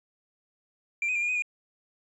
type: tone with pitch steps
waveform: triangle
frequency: 2366 / 2502 / 2386 / 2427 / 2502 / 2432 Hz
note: D7 / D#7 / D7 / D#7 / D#7 / D#7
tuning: +12 / +9 / +27 / -44 / +9 / -40 cents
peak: -23 dBFS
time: 1.02-1.422 s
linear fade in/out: 2 ms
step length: 67 ms
effects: tanh soft clip ceiling -19 dBFS + resampled to 24000 Hz